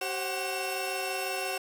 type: tone cluster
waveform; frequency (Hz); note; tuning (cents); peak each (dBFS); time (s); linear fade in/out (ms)
sawtooth; 383.4 / 532 / 741 / 2702; G4 / C5 / F#5 / E7; -38 / +29 / +2 / +42; -33 / -34 / -32 / -32; 0.01-1.58; 5
effects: none